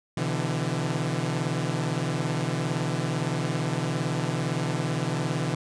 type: tone cluster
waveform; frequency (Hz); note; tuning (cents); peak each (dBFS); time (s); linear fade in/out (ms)
sawtooth; 127.5 / 149.1 / 166.8; C3 / D3 / E3; -44 / +27 / +21; -26; 0.17-5.55; 5
effects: resampled to 22050 Hz